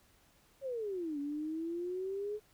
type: exponential two-way sweep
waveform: sine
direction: down then up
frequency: 560 to 282.3 to 427.9 Hz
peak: -35 dBFS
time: 0.61-2.4 s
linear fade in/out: 50 ms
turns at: 1.19 s
effects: pink hiss -67 dBFS RMS until 2.53 s